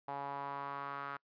sawtooth tone with band-pass filter sweep, 140.4 Hz, C#3, 22 cents sharp, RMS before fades -42 dBFS, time 0.08-1.17 s, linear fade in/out 5 ms, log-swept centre 850 to 1300 Hz, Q 3.9, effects noise-tail reverb RT60 0.1 s tail -26 dB re dry + resampled to 11025 Hz

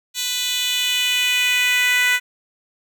10% pulse tone with high-pass filter sweep, 495.9 Hz, B4, 7 cents sharp, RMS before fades -19 dBFS, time 0.14-2.2 s, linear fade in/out 50 ms, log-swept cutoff 4300 to 1800 Hz, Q 2.5, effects none

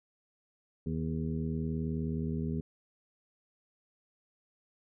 harmonic tone with a mistuned harmonic, 79.4 Hz, D#2, 36 cents sharp, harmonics 1 / 2 / 3 / 4 / 5 / 6, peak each -38 / -34 / -36 / -47 / -42 / -54 dBFS, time 0.86-2.61 s, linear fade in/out 5 ms, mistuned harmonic 5, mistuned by +42 cents, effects none

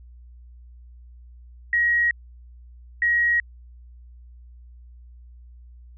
sine tone pair in turn, 1896 / 1896 Hz, A#6 / A#6, +29 / +29 cents, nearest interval unison, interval 0 cents, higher neither, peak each -17 dBFS, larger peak neither, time 1.73-2.11 / 3.02-3.4 s, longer neither, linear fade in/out 2 ms, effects added 60 Hz sine -43 dBFS peak until 5.97 s

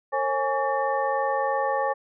sine tone cluster, 458 / 541 / 832 / 1132 / 1796 Hz, A#4 / C#5 / G#5 / C#6 / A6, -31 / -42 / +3 / +36 / +35 cents, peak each -34 / -26 / -26 / -30 / -33 dBFS, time 0.12-1.94 s, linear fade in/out 20 ms, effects none

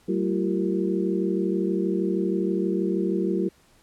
sine tone cluster, 191.6 / 224.1 / 337.6 / 384 / 463.2 Hz, G3 / A3 / E4 / G4 / A#4, -39 / +32 / +41 / -36 / -11 cents, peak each -26 / -33 / -26 / -28 / -34 dBFS, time 0.08-3.49 s, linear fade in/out 10 ms, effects pink hiss -59 dBFS RMS until 3.82 s + low-pass 12000 Hz 12 dB/octave

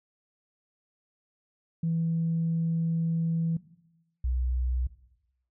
sine tone pair in turn, 164.81 / 62.52 Hz, E3 / B1, 0 / +22 cents, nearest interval octave + perfect fourth, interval 1678 cents, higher first, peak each -24 dBFS, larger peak neither, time 1.83-3.57 / 4.24-4.87 s, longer first, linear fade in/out 5 ms, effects noise-tail reverb RT60 0.9 s tail -17 dB re dry + tanh soft clip ceiling -20 dBFS

